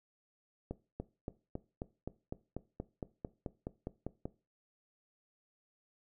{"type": "accelerating click train", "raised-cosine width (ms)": 2, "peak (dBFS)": -25, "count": 16, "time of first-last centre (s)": [0.71, 4.255], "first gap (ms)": 290, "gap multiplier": 0.97, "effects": ["noise-tail reverb RT60 0.3 s tail -18 dB re dry"]}